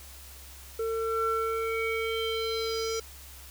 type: tone with low-pass filter sweep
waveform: square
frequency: 449.8 Hz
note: A4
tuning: 38 cents sharp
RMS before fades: -30 dBFS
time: 0.79-3 s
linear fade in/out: 5 ms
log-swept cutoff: 910 to 6000 Hz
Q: 4.4
effects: added 67 Hz sine -48 dBFS peak until 3.5 s + white hiss -49 dBFS RMS until 3.5 s